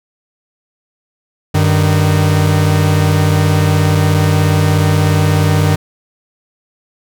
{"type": "tone pair together", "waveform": "45% pulse", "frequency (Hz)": [96.4, 153.03], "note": ["G2", "D#3"], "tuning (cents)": [-28, -28], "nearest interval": "minor sixth", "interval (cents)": 800, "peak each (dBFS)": -12, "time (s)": [1.54, 5.76], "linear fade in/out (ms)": 10, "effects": []}